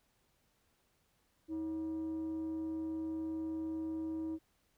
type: tone with frequency modulation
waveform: sine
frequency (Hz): 319.5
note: D#4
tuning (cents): +46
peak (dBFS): -34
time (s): 1.48-4.39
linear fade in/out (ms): 50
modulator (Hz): 236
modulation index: 0.21
effects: tanh soft clip ceiling -34 dBFS + pink hiss -75 dBFS RMS until 4.77 s